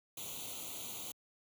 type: noise with comb filter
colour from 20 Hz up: white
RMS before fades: -44 dBFS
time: 0.17-1.12 s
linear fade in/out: 5 ms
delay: 0.29 ms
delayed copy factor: +0.95
effects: high-pass 60 Hz 12 dB/octave